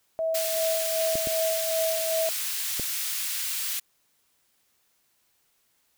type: tone with tremolo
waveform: sine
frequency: 648 Hz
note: E5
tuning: 30 cents flat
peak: -23 dBFS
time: 0.19-2.29 s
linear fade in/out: 0 ms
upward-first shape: sine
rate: 2.6 Hz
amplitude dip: 50%
type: high-pass noise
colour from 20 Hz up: white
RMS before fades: -30 dBFS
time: 0.34-3.8 s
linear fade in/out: 10 ms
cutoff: 1900 Hz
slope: 12 dB/octave
type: clicks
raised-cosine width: 2 ms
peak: -20 dBFS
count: 3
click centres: 1.155 / 1.272 / 2.797 s
effects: white hiss -69 dBFS RMS until 5.97 s